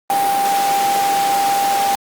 sine tone in noise, 795 Hz, G5, 24 cents sharp, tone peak -14 dBFS, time 0.1-1.95 s, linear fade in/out 0 ms, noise pink, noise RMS -22 dBFS, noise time 0.1-1.95 s, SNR +5 dB, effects high-pass 300 Hz 12 dB/octave + Opus 32 kbps

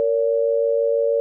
sine tone pair together, 461.9 / 568 Hz, A#4 / C#5, -16 / +42 cents, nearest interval major third, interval 358 cents, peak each -19 / -19 dBFS, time 0-1.2 s, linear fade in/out 0 ms, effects none

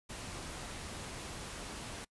pink noise, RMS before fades -44 dBFS, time 0.09-2.05 s, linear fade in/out 10 ms, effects noise-tail reverb RT60 0.1 s tail -24 dB re dry + resampled to 24000 Hz

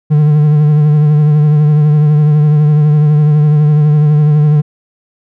triangle tone with vibrato, 150 Hz, D3, 37 cents sharp, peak -3 dBFS, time 0.1-4.62 s, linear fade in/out 20 ms, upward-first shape triangle, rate 12 Hz, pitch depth 44 cents each way, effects none

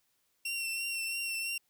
sawtooth tone with vibrato, 2723 Hz, F7, 44 cents flat, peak -30 dBFS, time 0.45-1.58 s, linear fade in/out 5 ms, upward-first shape triangle, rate 3 Hz, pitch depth 30 cents each way, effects white hiss -75 dBFS RMS until 1.69 s

